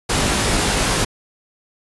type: noise with comb filter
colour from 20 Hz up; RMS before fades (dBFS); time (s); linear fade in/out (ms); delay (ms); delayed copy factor
pink; -18; 0.09-1.05; 10; 19; +0.5
effects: resampled to 24000 Hz